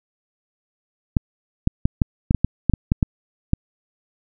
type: clicks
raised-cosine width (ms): 5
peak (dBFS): -3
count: 12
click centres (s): 1.168 / 1.674 / 1.855 / 2.018 / 2.309 / 2.347 / 2.446 / 2.697 / 2.737 / 2.919 / 3.028 / 3.534
effects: none